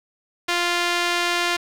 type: tone with band-pass filter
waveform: sawtooth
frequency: 348.7 Hz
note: F4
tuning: 3 cents flat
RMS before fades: -22 dBFS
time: 0.48-1.57 s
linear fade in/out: 10 ms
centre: 2800 Hz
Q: 0.73
effects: 7-bit